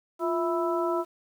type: harmonic tone with a mistuned harmonic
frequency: 329.6 Hz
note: E4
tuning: in tune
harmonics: 1 / 2 / 3 / 4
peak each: -27 / -30 / -32 / -33 dBFS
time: 0.19-1.05 s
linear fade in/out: 50 ms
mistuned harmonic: 1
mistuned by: +96 cents
effects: 9-bit